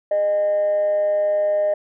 sine tone with amplitude modulation, 612 Hz, D#5, 29 cents flat, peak -13 dBFS, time 0.11-1.74 s, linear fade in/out 5 ms, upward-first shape sine, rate 202 Hz, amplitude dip 40%, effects tanh soft clip ceiling -13 dBFS

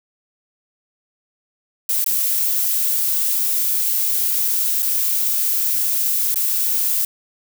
violet noise with dropouts, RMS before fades -19 dBFS, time 1.89-7.05 s, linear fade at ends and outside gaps 2 ms, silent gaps 2.043-2.062 / 4.823-4.827 / 6.344-6.358 s, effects none

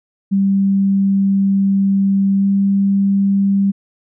sine tone with pitch glide, 196 to 197.36 Hz, G3 to G3, 0 to +12 cents, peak -11 dBFS, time 0.31-3.72 s, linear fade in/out 20 ms, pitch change +12 cents, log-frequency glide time 2.38-2.45 s, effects none

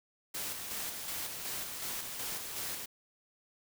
white noise with tremolo, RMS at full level -38 dBFS, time 0.34-2.86 s, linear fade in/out 10 ms, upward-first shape square, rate 2.7 Hz, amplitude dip 35%, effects none

